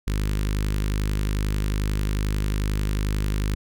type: tone with notch filter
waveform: sawtooth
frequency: 51.2 Hz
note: G#1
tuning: 24 cents flat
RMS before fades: -24 dBFS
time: 0.07-3.55 s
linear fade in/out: 5 ms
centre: 710 Hz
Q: 0.7
effects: none